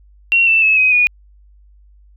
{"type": "tone with pitch steps", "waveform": "sine", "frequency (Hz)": [2737, 2664, 2592, 2523, 2455], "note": ["F7", "E7", "E7", "D#7", "D#7"], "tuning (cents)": [-36, 18, -30, 23, -24], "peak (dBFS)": -9, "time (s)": [0.32, 1.07], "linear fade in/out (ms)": 0, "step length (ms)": 150, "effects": ["added 50 Hz sine -44 dBFS peak until 2.16 s"]}